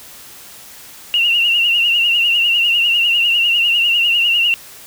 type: tone with vibrato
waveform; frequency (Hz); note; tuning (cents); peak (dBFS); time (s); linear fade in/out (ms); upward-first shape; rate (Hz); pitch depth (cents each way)
sine; 2800; F7; +4; -11; 1.14-4.54; 0; triangle; 10; 83
effects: white hiss -38 dBFS RMS until 4.86 s